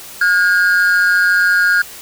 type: tone pair together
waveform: triangle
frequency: 1436 / 1621.8 Hz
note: F6 / G#6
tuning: +48 / -42 cents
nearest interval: major second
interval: 210 cents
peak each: -11 dBFS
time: 0.21-1.82 s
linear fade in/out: 5 ms
effects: white hiss -34 dBFS RMS until 2.01 s